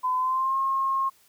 sine tone with pitch glide, 1015 to 1075.4 Hz, B5 to C6, +47 to +47 cents, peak -22 dBFS, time 0.03-1.1 s, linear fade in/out 20 ms, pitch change +100 cents, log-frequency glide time 0.17-0.57 s, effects white hiss -60 dBFS RMS until 1.28 s

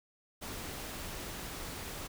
pink noise, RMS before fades -42 dBFS, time 0.41-2.08 s, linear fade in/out 20 ms, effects none

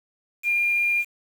sine tone with quantisation, 2405 Hz, D7, 41 cents sharp, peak -19 dBFS, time 0.43-1.05 s, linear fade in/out 50 ms, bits 7, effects none

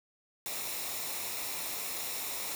white noise with comb filter, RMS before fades -37 dBFS, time 0.46-2.55 s, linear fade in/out 0 ms, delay 0.64 ms, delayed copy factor -0.5, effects none

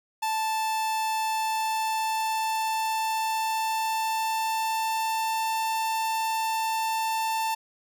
45% pulse tone with pitch glide, 880 to 889.7 Hz, A5 to A5, 0 to +19 cents, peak -25 dBFS, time 0.22-7.55 s, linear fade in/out 10 ms, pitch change +19 cents, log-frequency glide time 1.18-5.41 s, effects none

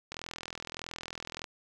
click train, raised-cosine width 0.2 ms, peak -21 dBFS, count 56, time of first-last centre 0.12-1.442 s, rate 41.6 Hz, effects none

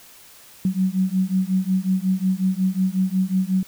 sine beating tone pair, 185.1 / 190.6 Hz, F#3 / G3, +1 / -48 cents, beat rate 5.5 Hz, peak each -21 dBFS, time 0.65-3.63 s, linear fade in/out 2 ms, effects white hiss -47 dBFS RMS until 3.67 s

